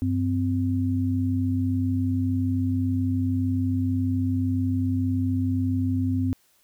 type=tone pair together; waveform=sine; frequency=96.9 / 258.7 Hz; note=G2 / C4; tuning=-20 / -19 cents; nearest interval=octave + perfect fourth; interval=1701 cents; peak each=-24 dBFS; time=0.02-6.33 s; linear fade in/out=0 ms; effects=white hiss -63 dBFS RMS until 6.63 s